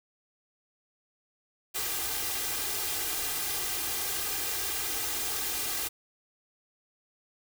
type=noise with comb filter; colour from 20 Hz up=white; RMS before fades=-32 dBFS; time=1.74-5.89 s; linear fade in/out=20 ms; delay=2.5 ms; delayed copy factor=+0.7; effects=none